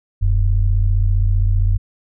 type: tone pair together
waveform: sine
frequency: 40.15 / 95.5 Hz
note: E1 / G2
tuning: -45 / -45 cents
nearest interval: octave + minor third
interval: 1500 cents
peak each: -14 / -16 dBFS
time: 0.21-1.78 s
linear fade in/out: 20 ms
effects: none